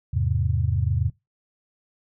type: chord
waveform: sine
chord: E augmented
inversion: none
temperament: equal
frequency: 82.41 / 103.83 / 130.81 Hz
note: E2 / G#2 / B#2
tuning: 0 / 0 / 0 cents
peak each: -24 / -24 / -25 dBFS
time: 0.13-1.1 s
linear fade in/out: 10 ms
effects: noise-tail reverb RT60 0.2 s tail -22 dB re dry